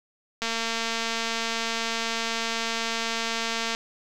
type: click train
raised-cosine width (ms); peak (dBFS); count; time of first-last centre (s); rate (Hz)
0.2; -11; 760; 0.42-3.749; 228
effects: none